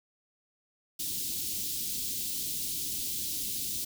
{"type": "band-stop noise", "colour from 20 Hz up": "white", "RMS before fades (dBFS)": -34, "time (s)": [0.99, 3.85], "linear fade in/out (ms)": 10, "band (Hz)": [340, 3300], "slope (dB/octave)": 24, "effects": []}